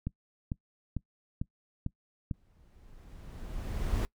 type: click train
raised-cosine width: 5 ms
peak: -20 dBFS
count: 6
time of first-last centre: 0.07-2.312 s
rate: 2.23 Hz
type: noise with exponential growth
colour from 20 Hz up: brown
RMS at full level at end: -27 dBFS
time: 2.34-4.05 s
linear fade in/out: 0 ms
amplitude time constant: 370 ms
effects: noise-tail reverb RT60 0.1 s tail -22 dB re dry